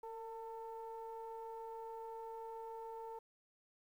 triangle ring-modulated tone, 220.8 Hz, A3, 6 cents sharp, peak -40 dBFS, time 0.03-3.19 s, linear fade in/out 5 ms, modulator 676 Hz, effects 12-bit

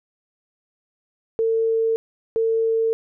sine tone pair in turn, 450.5 / 450.5 Hz, A4 / A4, +41 / +41 cents, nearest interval unison, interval 0 cents, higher neither, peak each -17 dBFS, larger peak neither, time 1.39-1.96 / 2.36-2.93 s, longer neither, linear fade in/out 0 ms, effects none

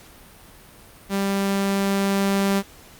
sawtooth tone with level ramp, 197.1 Hz, G3, 10 cents sharp, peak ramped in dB -17 to -14 dBFS, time 1.09-2.63 s, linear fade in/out 50 ms, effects pink hiss -47 dBFS RMS until 2.99 s + Opus 48 kbps

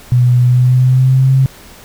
sine tone with pitch glide, 123.47 to 133.1 Hz, B2 to C3, 0 to +30 cents, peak -6 dBFS, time 0.12-1.46 s, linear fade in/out 0 ms, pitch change +130 cents, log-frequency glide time 0.43-1.32 s, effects pink hiss -38 dBFS RMS until 1.84 s

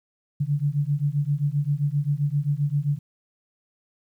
sine beating tone pair, 140.9 / 148.5 Hz, C#3 / D3, +29 / +20 cents, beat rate 7.6 Hz, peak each -24 / -24 dBFS, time 0.4-2.99 s, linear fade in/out 10 ms, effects 10-bit

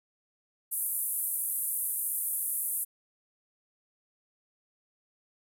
pink band-pass noise, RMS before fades -32 dBFS, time 0.71-2.85 s, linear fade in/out 20 ms, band 9600 to 14000 Hz, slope 48 dB/octave, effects none

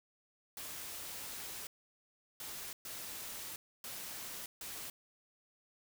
white noise bursts at uneven times, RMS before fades -45 dBFS, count 5, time 0.57-1.67 / 2.4-2.73 / 2.85-3.56 / 3.84-4.46 / 4.61-4.9 s, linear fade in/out 2 ms, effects none

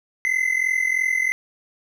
triangle tone pair together, 2028 / 2071 Hz, B6 / C7, +45 / -18 cents, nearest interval unison, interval 37 cents, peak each -20 dBFS, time 0.25-1.32 s, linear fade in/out 0 ms, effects none

